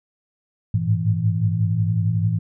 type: tone cluster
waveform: sine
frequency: 101.8 / 107.2 / 113 / 164.6 Hz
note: G#2 / A2 / A2 / E3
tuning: -34 / -45 / +47 / -2 cents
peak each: -23 dBFS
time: 0.74-2.39 s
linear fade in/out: 5 ms
effects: none